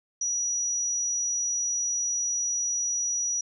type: tone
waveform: sine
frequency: 5830 Hz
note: F#8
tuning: 26 cents flat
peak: -25 dBFS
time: 0.21-3.41 s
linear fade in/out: 5 ms
effects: none